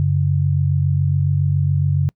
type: tone pair together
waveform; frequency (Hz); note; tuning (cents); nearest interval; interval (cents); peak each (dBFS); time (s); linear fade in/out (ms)
sine; 94.71 / 141.9; F#2 / C#3; +41 / +41; perfect fifth; 700; -18 / -16; 0-2.09; 0
effects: noise-tail reverb RT60 0.1 s tail -26 dB re dry